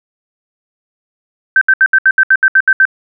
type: tone bursts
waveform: sine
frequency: 1552 Hz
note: G6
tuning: 18 cents flat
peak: -4 dBFS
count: 11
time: 1.56-2.853 s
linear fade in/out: 2 ms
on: 53 ms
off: 71 ms
effects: none